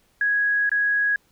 sine tone with dropouts, 1661.2 Hz, G#6, in tune, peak -18 dBFS, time 0.21-1.16 s, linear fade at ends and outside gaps 2 ms, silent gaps 0.694-0.716 s, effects pink hiss -63 dBFS RMS until 1.31 s

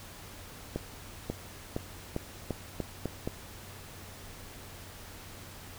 accelerating click train, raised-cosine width 2 ms, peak -18 dBFS, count 8, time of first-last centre 0.76-3.275 s, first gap 540 ms, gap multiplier 0.86, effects added 93 Hz sine -52 dBFS peak until 5.78 s + pink hiss -48 dBFS RMS until 5.78 s

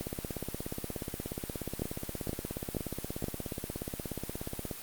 two click trains, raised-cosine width 2 ms, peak -22 / -18 dBFS, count 80 / 4, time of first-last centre 0.01-4.712 / 1.82-3.242 s, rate 16.8 / 2.11 Hz, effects white hiss -44 dBFS RMS until 4.82 s + Opus 32 kbps

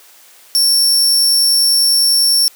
sawtooth tone, 5450 Hz, F8, 43 cents flat, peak -7 dBFS, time 0.55-2.48 s, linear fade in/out 0 ms, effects white hiss -44 dBFS RMS until 2.55 s + high-pass 400 Hz 12 dB/octave

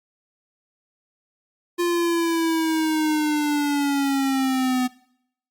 square linear sweep, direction down, 350 to 250.8 Hz, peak -20 dBFS, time 1.78-4.88 s, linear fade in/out 20 ms, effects noise-tail reverb RT60 0.7 s tail -21 dB re dry + Opus 48 kbps

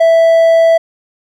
triangle tone with hard clipping, 659.3 Hz, E5, in tune, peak -6 dBFS, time 0-0.78 s, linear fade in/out 10 ms, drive 6 dB, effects none

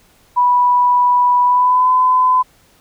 sine tone with pitch glide, 983 to 1013.6 Hz, B5 to B5, -8 to +45 cents, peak -9 dBFS, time 0.36-2.43 s, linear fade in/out 20 ms, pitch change +53 cents, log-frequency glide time 1.44-1.91 s, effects pink hiss -52 dBFS RMS until 2.8 s

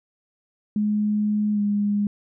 sine tone with pitch glide, 210 to 205.2 Hz, G#3 to G#3, +19 to -21 cents, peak -19 dBFS, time 0.76-2.07 s, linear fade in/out 2 ms, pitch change -40 cents, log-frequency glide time 1.53-1.6 s, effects none

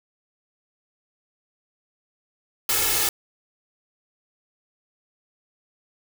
white noise with comb filter, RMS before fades -22 dBFS, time 2.69-3.09 s, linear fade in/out 2 ms, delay 2.3 ms, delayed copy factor +0.85, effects none

